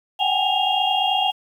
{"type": "tone cluster", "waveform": "sine", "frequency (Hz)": [744, 773, 827, 2801, 3262], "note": ["F#5", "G5", "G#5", "F7", "G#7"], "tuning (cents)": [9, -24, -8, 4, -32], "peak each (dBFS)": -24, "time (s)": [0.19, 1.32], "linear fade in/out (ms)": 20, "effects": ["8-bit"]}